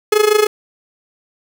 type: tone with amplitude modulation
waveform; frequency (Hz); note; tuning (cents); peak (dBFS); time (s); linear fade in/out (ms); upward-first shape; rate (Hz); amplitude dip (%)
45% pulse; 424; G#4; +36; -7; 0.12-0.47; 5; sine; 26.3; 80
effects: none